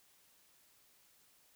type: silence
effects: white hiss -68 dBFS RMS until 1.55 s